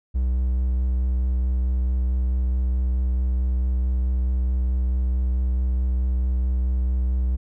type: tone with vibrato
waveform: triangle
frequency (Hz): 62.9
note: B1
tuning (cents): +32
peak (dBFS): -17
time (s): 0.14-7.37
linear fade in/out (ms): 20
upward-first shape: sine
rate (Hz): 4.6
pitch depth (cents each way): 14
effects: none